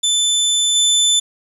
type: tone with level steps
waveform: 25% pulse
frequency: 3520 Hz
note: A7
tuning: in tune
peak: -10 / -8 dBFS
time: 0.03-1.2 s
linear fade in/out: 10 ms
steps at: 0.75 s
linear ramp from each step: 10 ms
effects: resampled to 32000 Hz + 7-bit